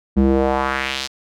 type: tone with band-pass filter sweep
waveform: square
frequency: 66.8 Hz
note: C2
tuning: 36 cents sharp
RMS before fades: -18 dBFS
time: 0.16-1.08 s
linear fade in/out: 20 ms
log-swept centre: 210 to 5000 Hz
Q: 1.8
effects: none